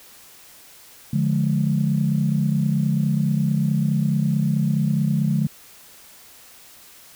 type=chord; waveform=sine; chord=D diminished; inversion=none; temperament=just; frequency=146.83 / 176.2 / 211.4 Hz; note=D3 / F3 / Ab3; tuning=0 / +16 / +31 cents; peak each=-20 / -23 / -22 dBFS; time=1.13-5.47 s; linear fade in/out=5 ms; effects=tanh soft clip ceiling -8 dBFS + white hiss -47 dBFS RMS until 7.15 s